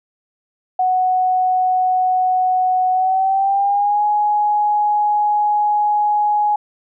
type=tone with pitch glide; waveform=sine; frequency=740 to 835.4 Hz; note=F#5 to G#5; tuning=0 to +10 cents; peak=-13 dBFS; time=0.79-6.56 s; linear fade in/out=5 ms; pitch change=+210 cents; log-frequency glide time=2.92-4.04 s; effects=none